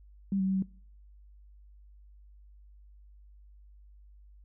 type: tone with pitch steps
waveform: sine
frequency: 195.8 / 189.8 / 191.5 / 190.2 Hz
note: G3 / F#3 / G3 / F#3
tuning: -2 / +44 / -40 / +48 cents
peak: -26 dBFS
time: 0.32-0.624 s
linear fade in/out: 2 ms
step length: 76 ms
effects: noise-tail reverb RT60 0.5 s tail -22 dB re dry + added 50 Hz sine -52 dBFS peak until 4.44 s